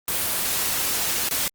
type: noise with dropouts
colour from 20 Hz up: white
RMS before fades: -24 dBFS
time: 0.08-1.48 s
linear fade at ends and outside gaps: 1 ms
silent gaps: 1.288-1.31 s
effects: Opus 24 kbps